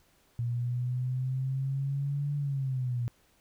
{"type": "exponential two-way sweep", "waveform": "sine", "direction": "up then down", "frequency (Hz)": [118.3, 145.2, 118.3], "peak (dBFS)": -28, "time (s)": [0.39, 3.08], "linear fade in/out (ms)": 0, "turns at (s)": 2.36, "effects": ["pink hiss -66 dBFS RMS until 3.4 s"]}